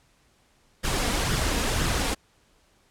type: noise with flanger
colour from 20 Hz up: pink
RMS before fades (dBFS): -25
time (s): 0.83-2.15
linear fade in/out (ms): 20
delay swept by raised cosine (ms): 0.58 to 4.28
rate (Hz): 2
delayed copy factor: +0.5
effects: pink hiss -63 dBFS RMS until 2.9 s + low-pass 10000 Hz 12 dB/octave